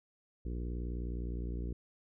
harmonic tone, 59.7 Hz, A#1, 42 cents sharp, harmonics 1 / 2 / 3 / 4 / 5 / 6 / 7 / 8, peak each -36 / -46 / -46 / -50 / -48 / -50 / -53 / -57 dBFS, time 0.45-1.73 s, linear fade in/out 5 ms, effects none

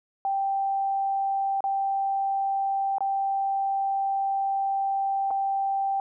sine tone with dropouts, 784 Hz, G5, in tune, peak -23 dBFS, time 0.25-6 s, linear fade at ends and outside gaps 1 ms, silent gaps 1.606-1.64 / 2.983-3.006 / 5.306-5.31 s, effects none

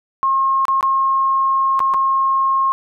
sine tone with dropouts, 1075 Hz, C6, 47 cents sharp, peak -13 dBFS, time 0.23-2.72 s, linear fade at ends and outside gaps 0 ms, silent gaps 0.653-0.682 / 0.809-0.828 / 1.793-1.803 / 1.938-1.943 s, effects none

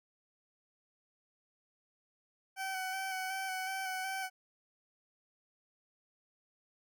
20% pulse tone with vibrato, 759 Hz, F#5, 44 cents sharp, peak -31 dBFS, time 2.56-4.3 s, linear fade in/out 50 ms, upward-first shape square, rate 2.7 Hz, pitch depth 21 cents each way, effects none

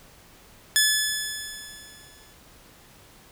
10% pulse tone with exponential decay, 1722 Hz, A6, 38 cents flat, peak -7 dBFS, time 0.76-2.33 s, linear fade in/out 0 ms, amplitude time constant 340 ms, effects pink hiss -52 dBFS RMS until 3.31 s

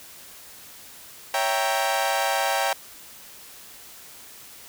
sawtooth chord, C# diminished seventh, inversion none, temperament equal, 554.4 / 659.3 / 784 / 932.3 Hz, C#5 / E5 / G5 / Bb5, 0 / 0 / 0 / 0 cents, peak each -25 / -25 / -21 / -25 dBFS, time 1.34-2.73 s, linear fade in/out 2 ms, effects white hiss -45 dBFS RMS until 4.68 s

